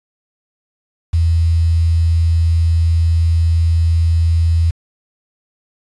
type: tone with quantisation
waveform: sine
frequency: 82.9 Hz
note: E2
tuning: 10 cents sharp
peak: -10 dBFS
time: 1.13-4.71 s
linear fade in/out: 10 ms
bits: 6
effects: resampled to 22050 Hz